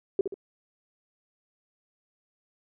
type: tone with echo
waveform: sine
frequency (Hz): 390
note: G4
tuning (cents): -9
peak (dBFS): -19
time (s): 0.19-0.21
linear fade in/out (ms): 2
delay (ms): 66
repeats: 2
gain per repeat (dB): -7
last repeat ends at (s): 0.342
effects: none